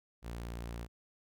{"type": "tone", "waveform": "sawtooth", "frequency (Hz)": 58.27, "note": "A#1", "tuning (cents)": 0, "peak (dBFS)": -36, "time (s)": [0.22, 0.88], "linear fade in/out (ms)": 50, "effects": []}